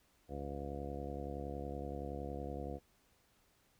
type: harmonic tone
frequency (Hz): 70.7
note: C#2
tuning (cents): +35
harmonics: 1 / 2 / 3 / 4 / 5 / 6 / 7 / 8 / 9 / 10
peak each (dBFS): -45 / -49 / -50 / -49 / -50 / -53 / -47 / -54 / -57 / -50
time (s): 0.28-2.8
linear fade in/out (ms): 50
effects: pink hiss -72 dBFS RMS until 3.79 s